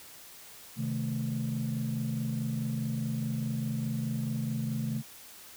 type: chord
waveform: sine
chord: A diminished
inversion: first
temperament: equal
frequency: 130.81 / 155.56 / 220 Hz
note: C3 / Eb3 / A3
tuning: 0 / 0 / 0 cents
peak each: -32 / -35 / -32 dBFS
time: 0.76-5.03 s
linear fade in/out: 50 ms
effects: tanh soft clip ceiling -24 dBFS + white hiss -50 dBFS RMS until 5.56 s